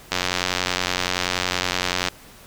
click train, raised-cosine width 0.2 ms, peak -3 dBFS, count 179, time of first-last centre 0.12-2.085 s, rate 90.6 Hz, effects pink hiss -46 dBFS RMS until 2.46 s

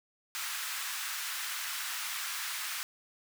pink high-pass noise, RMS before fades -37 dBFS, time 0.35-2.83 s, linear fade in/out 0 ms, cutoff 1200 Hz, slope 24 dB/octave, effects none

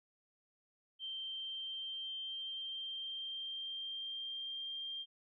sine tone with pitch glide, 3136 to 3187 Hz, G7 to G7, 0 to +28 cents, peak -40 dBFS, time 0.99-5.06 s, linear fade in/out 50 ms, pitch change +28 cents, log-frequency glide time 1.21-4.72 s, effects none

